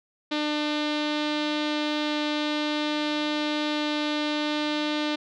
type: tone with low-pass filter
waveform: sawtooth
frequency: 299.9 Hz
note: D4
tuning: 36 cents sharp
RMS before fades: -27 dBFS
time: 0.31-5.16 s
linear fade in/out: 10 ms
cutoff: 3800 Hz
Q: 3.3
effects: none